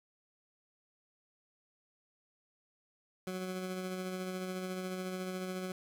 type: tone with tremolo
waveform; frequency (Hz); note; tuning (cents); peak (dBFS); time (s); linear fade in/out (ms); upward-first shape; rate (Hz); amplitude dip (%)
20% pulse; 185; F#3; 0; -31; 3.27-5.72; 2; sine; 14; 30
effects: none